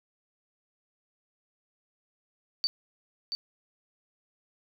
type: tone with echo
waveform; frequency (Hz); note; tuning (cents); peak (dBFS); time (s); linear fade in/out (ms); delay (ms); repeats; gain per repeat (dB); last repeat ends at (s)
sine; 4579; D8; -45; -24; 2.64-2.67; 0; 680; 1; -6; 3.35
effects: none